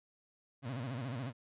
30% pulse tone with vibrato, 126 Hz, B2, 35 cents sharp, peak -35 dBFS, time 0.62-1.33 s, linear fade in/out 50 ms, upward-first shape sine, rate 14 Hz, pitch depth 180 cents each way, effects resampled to 8000 Hz

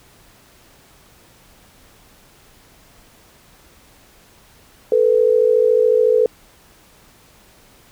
sine tone pair together, 440 / 493.9 Hz, A4 / B4, 0 / 0 cents, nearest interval major second, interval 200 cents, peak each -14 dBFS, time 4.92-6.26 s, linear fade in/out 2 ms, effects pink hiss -50 dBFS RMS until 7.91 s

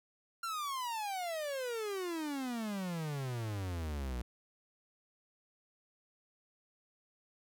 45% pulse exponential sweep, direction down, 1392 to 58.27 Hz, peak -36 dBFS, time 0.43-4.22 s, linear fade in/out 5 ms, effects none

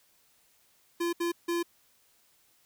square tone bursts at uneven times, 342.7 Hz, F4, 33 cents flat, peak -28 dBFS, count 3, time 1-1.13 / 1.2-1.32 / 1.48-1.63 s, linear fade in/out 10 ms, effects white hiss -66 dBFS RMS until 2.65 s

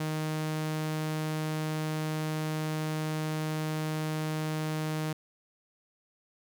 sawtooth tone, 155.56 Hz, D#3, in tune, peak -26 dBFS, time 0-5.13 s, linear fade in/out 5 ms, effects none

